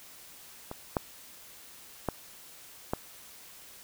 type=clicks; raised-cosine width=1 ms; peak=-23 / -12 / -14 / -14 dBFS; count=4; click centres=0.714 / 0.968 / 2.087 / 2.935 s; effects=white hiss -51 dBFS RMS until 3.83 s